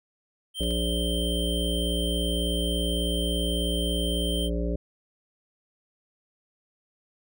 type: tone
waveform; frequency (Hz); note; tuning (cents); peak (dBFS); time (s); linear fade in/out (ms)
square; 3136; G7; 0; -31; 0.54-4.5; 50
type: harmonic tone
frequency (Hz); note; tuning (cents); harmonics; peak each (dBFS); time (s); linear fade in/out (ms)
58.27; A#1; 0; 1 / 3 / 5 / 7 / 9 / 10; -27 / -32 / -34 / -35 / -37 / -37; 0.6-4.76; 5
type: clicks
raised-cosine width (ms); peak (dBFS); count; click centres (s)
0.2; -30 / -29; 2; 0.634 / 0.708
effects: none